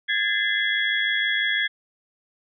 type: tone cluster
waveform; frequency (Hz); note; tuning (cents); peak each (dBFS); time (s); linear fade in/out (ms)
sine; 1644 / 1750 / 2058 / 3347; G#6 / A6 / C7 / G#7; -18 / -10 / -29 / +13; -26; 0.08-1.68; 20
effects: none